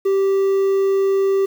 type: tone with quantisation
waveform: triangle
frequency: 390 Hz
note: G4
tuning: 9 cents flat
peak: -12 dBFS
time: 0.05-1.46 s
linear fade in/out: 10 ms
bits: 7
effects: none